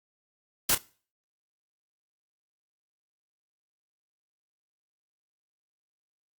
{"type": "noise with echo", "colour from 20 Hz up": "white", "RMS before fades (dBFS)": -23, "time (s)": [0.69, 0.75], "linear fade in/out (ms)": 5, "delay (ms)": 30, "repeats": 1, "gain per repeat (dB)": -12, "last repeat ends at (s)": 0.78, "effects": ["noise-tail reverb RT60 0.4 s tail -21 dB re dry", "Opus 48 kbps"]}